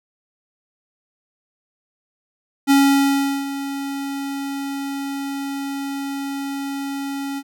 square tone with ADSR envelope, 277.2 Hz, C#4, in tune, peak -11 dBFS, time 2.67-7.43 s, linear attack 36 ms, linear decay 740 ms, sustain -14 dB, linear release 52 ms, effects none

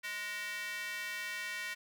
square tone with high-pass filter, 207.7 Hz, G#3, in tune, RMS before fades -40 dBFS, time 0.03-1.75 s, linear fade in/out 20 ms, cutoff 1900 Hz, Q 3.1, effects none

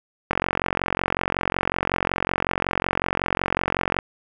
click train, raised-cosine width 0.5 ms, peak -5 dBFS, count 168, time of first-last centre 0.31-3.988 s, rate 45.4 Hz, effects none

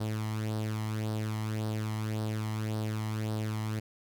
sawtooth tone with flanger, 108.4 Hz, A2, 25 cents flat, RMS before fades -33 dBFS, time 0-3.8 s, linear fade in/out 10 ms, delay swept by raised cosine 0.21 to 1 ms, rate 1.8 Hz, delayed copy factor +0.6, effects none

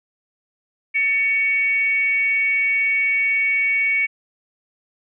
sine tone with frequency modulation, 2241 Hz, C#7, 18 cents sharp, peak -16 dBFS, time 0.94-4.07 s, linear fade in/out 20 ms, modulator 465 Hz, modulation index 0.31, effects none

